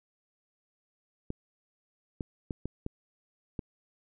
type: clicks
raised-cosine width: 3 ms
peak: -21 dBFS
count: 6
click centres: 1.304 / 2.208 / 2.508 / 2.656 / 2.864 / 3.592 s
effects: none